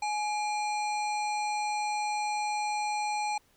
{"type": "harmonic tone with a mistuned harmonic", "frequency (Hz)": 840, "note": "G#5", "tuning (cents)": 19, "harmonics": [1, 3, 5, 7, 9, 10], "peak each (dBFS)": [-29, -37, -42, -47, -46, -51], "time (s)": [0.02, 3.38], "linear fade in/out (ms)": 5, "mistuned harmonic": 3, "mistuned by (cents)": -91, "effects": ["pink hiss -66 dBFS RMS until 3.56 s"]}